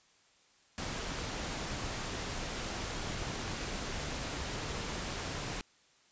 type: noise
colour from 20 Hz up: pink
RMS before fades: -38 dBFS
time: 0.78-5.61 s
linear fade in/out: 0 ms
effects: white hiss -66 dBFS RMS until 6.11 s + resampled to 16000 Hz